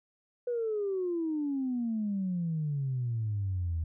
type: exponential sweep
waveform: sine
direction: down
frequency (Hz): 493.9 to 79.2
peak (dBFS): -28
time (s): 0.47-3.84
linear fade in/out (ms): 5
effects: tanh soft clip ceiling -24 dBFS